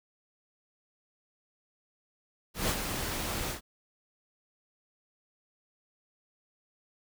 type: noise with ADSR envelope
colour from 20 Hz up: pink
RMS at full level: -28 dBFS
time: 2.54-3.61 s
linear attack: 150 ms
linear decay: 60 ms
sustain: -6 dB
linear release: 110 ms
effects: none